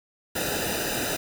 pink noise with comb filter, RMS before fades -28 dBFS, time 0.35-1.17 s, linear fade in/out 10 ms, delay 0.91 ms, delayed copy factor -0.9, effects none

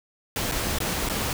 pink noise with dropouts, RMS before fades -27 dBFS, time 0.36-1.33 s, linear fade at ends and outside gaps 1 ms, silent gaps 0.514-0.52 / 0.786-0.803 / 1.089-1.097 s, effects none

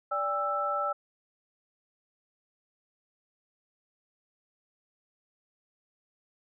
sine tone cluster, 583 / 804 / 1324 Hz, D5 / G5 / E6, -13 / +44 / +7 cents, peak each -33 / -35 / -29 dBFS, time 0.11-0.93 s, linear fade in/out 10 ms, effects none

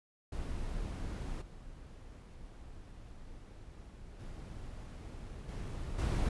brown noise with level steps, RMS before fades -39 / -50 / -45 / -40 / -31 dBFS, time 0.32-6.29 s, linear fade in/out 5 ms, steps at 1.41 / 4.19 / 5.48 / 5.98 s, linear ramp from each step 10 ms, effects resampled to 24000 Hz

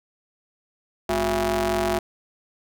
sawtooth ring-modulated tone, 153.2 Hz, D#3, 27 cents flat, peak -14 dBFS, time 1.09-1.99 s, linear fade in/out 5 ms, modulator 514 Hz, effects none

